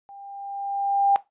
sine tone with level ramp, 797 Hz, G5, 28 cents sharp, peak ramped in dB -41 to -14 dBFS, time 0.09-1.16 s, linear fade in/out 0 ms, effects noise-tail reverb RT60 0.2 s tail -17 dB re dry + resampled to 8000 Hz

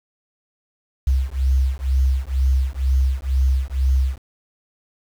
sine beating tone pair, 65 / 67.1 Hz, C2 / C2, -11 / +44 cents, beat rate 2.1 Hz, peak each -18 dBFS, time 1.07-4.18 s, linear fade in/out 5 ms, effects tanh soft clip ceiling -9 dBFS + 7-bit

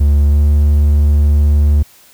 triangle tone with pitch glide, 72.2 to 73.42 Hz, D2 to D2, -29 to 0 cents, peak -5 dBFS, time 0-1.83 s, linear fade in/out 10 ms, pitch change +29 cents, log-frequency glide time 0.27-0.41 s, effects white hiss -45 dBFS RMS until 2.13 s

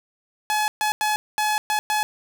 sawtooth tone bursts at uneven times, 850 Hz, G#5, 40 cents sharp, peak -16 dBFS, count 6, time 0.5-0.68 / 0.81-0.92 / 1.01-1.16 / 1.38-1.58 / 1.7-1.79 / 1.9-2.03 s, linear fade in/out 0 ms, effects none

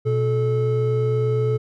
triangle tone pair together, 121.62 / 433.4 Hz, B2 / A4, -26 / -26 cents, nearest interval octave + minor seventh, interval 2200 cents, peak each -18 / -19 dBFS, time 0.05-1.58 s, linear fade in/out 20 ms, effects none

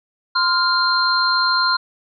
sine tone cluster, 1036 / 1403 / 4167 Hz, C6 / F6 / C8, -17 / +8 / -8 cents, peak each -19 dBFS, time 0.35-1.77 s, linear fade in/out 10 ms, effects none

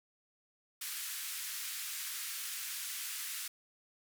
white band-pass noise, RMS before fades -41 dBFS, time 0.81-3.48 s, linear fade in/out 5 ms, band 1400 to 16000 Hz, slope 24 dB/octave, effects none

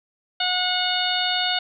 harmonic tone, 728 Hz, F#5, 28 cents flat, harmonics 1 / 2 / 3 / 4 / 5 / 6, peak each -27 / -28 / -32 / -26 / -26 / -29 dBFS, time 0.4-1.59 s, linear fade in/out 5 ms, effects none

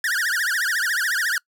45% pulse tone with vibrato, 1648 Hz, G#6, 14 cents flat, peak -20 dBFS, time 0.04-1.38 s, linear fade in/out 2 ms, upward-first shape triangle, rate 14 Hz, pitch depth 290 cents each way, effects noise-tail reverb RT60 0.1 s tail -25 dB re dry

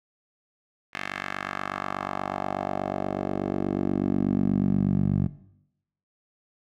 10% pulse tone with band-pass filter sweep, 48.26 Hz, G1, 26 cents flat, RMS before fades -27 dBFS, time 0.93-5.28 s, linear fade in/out 20 ms, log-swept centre 2100 to 140 Hz, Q 1.8, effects noise-tail reverb RT60 0.8 s tail -17 dB re dry

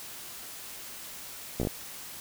slowing click train, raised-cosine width 2 ms, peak -16 dBFS, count 5, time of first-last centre 1.6-1.672 s, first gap 15 ms, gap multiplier 1.12, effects white hiss -43 dBFS RMS until 2.2 s

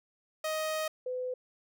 sawtooth / sine tone pair in turn, 626 / 504.8 Hz, D#5 / B4, +10 / +38 cents, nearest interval major third, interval 372 cents, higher first, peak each -27 / -32 dBFS, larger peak first, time 0.44-0.88 / 1.06-1.34 s, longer first, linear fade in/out 5 ms, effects none

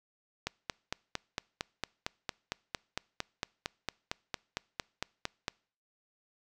click train, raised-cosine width 0.2 ms, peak -15 dBFS, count 23, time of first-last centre 0.47-5.481 s, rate 4.39 Hz, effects noise-tail reverb RT60 0.5 s tail -26 dB re dry

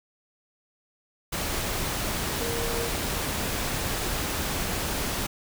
sine tone in noise, 466.2 Hz, A#4, in tune, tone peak -31 dBFS, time 2.41-2.89 s, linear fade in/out 10 ms, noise pink, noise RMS -29 dBFS, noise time 1.32-5.27 s, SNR -5 dB, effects none

